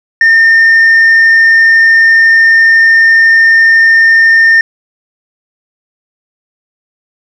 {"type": "tone with tanh clipping", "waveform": "sine", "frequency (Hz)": 1814, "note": "A#6", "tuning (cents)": -48, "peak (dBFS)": -3, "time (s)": [0.21, 4.61], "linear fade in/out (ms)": 2, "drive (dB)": 1, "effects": []}